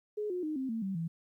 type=tone with pitch steps; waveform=sine; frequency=420.9 / 360.1 / 308.1 / 263.6 / 225.6 / 192.98 / 165.12 Hz; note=G#4 / F#4 / D#4 / C4 / A3 / G3 / E3; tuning=+23 / -47 / -17 / +13 / +44 / -27 / +3 cents; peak=-32 dBFS; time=0.17-1.08 s; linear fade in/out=10 ms; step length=130 ms; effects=12-bit